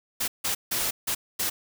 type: noise bursts at uneven times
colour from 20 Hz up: white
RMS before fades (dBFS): -27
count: 5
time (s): 0.2-0.28 / 0.44-0.55 / 0.71-0.91 / 1.07-1.15 / 1.39-1.5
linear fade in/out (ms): 10
effects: none